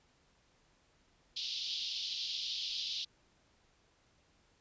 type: band-pass noise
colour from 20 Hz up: pink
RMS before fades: -39 dBFS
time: 1.36-3.05 s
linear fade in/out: 10 ms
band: 3100 to 5100 Hz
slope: 48 dB/octave
effects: pink hiss -70 dBFS RMS until 4.6 s + resampled to 16000 Hz